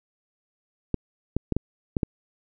clicks, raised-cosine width 3 ms, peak -10 dBFS, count 6, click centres 0.943 / 1.366 / 1.523 / 1.566 / 1.968 / 2.032 s, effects none

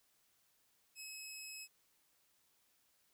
15% pulse tone, 2569 Hz, E7, 45 cents flat, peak -40 dBFS, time 0.95-1.68 s, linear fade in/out 50 ms, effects white hiss -75 dBFS RMS until 3.13 s

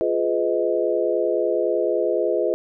sine chord, F half-diminished seventh, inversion none, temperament just, 349.2 / 419.1 / 502.9 / 628.6 Hz, F4 / Ab4 / Cb5 / Eb5, 0 / +16 / +31 / +18 cents, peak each -24 dBFS, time 0.01-2.54 s, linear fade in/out 0 ms, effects none

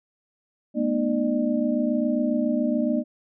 sine tone cluster, 214.2 / 241.4 / 302.4 / 600 Hz, A3 / B3 / D#4 / D5, -46 / -39 / -49 / +37 cents, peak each -29 / -23 / -27 / -28 dBFS, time 0.74-3.04 s, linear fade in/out 50 ms, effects none

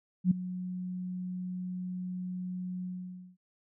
sine tone with ADSR envelope, 182.1 Hz, F#3, 27 cents flat, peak -18 dBFS, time 0.24-3.37 s, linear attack 70 ms, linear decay 7 ms, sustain -16 dB, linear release 530 ms, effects none

